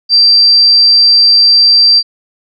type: tone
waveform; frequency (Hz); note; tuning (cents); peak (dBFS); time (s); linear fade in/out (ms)
sine; 4699; D8; 0; -3; 0.09-2.03; 50
effects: none